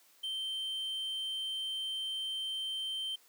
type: tone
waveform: triangle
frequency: 3120 Hz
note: G7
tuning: 9 cents flat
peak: -33 dBFS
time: 0.23-3.16 s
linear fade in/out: 10 ms
effects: white hiss -64 dBFS RMS until 3.28 s + high-pass 300 Hz 12 dB/octave